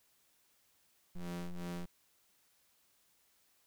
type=ring-modulated tone; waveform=45% pulse; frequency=87.31 Hz; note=F2; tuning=in tune; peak=-36 dBFS; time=1.15-1.86 s; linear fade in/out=10 ms; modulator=88.7 Hz; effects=white hiss -72 dBFS RMS until 3.66 s